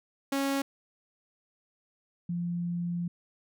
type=tone pair in turn; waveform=sawtooth / sine; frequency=275.2 / 173.37 Hz; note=C#4 / F3; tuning=-12 / -12 cents; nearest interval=minor sixth; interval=800 cents; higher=first; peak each=-23 / -29 dBFS; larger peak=first; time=0.32-0.62 / 2.29-3.08 s; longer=second; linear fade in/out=5 ms; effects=none